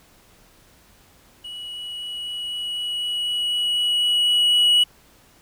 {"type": "tone with level ramp", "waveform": "triangle", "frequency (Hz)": 2926, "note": "F#7", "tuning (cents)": -20, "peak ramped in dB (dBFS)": [-31, -11], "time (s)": [1.44, 4.84], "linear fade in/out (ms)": 10, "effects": ["pink hiss -54 dBFS RMS until 5.41 s"]}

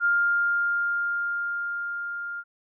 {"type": "tone with level ramp", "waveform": "sine", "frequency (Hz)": 1403, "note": "F6", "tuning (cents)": 8, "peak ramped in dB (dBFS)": [-18, -31], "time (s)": [0, 2.44], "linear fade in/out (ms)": 50, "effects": []}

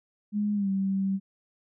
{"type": "tone with pitch glide", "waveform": "sine", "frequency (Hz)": [207.7, 193.79], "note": ["G#3", "G3"], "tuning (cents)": [0, -20], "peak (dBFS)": -24, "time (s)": [0.32, 1.2], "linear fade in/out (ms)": 50, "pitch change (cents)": -120, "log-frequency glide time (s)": [0.54, 0.69], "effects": []}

